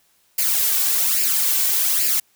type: noise with flanger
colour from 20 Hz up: blue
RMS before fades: -19 dBFS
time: 0.38-2.2 s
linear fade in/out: 5 ms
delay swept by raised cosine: 0.41 to 2.71 ms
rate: 1.2 Hz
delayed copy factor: +0.65
effects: white hiss -61 dBFS RMS until 2.35 s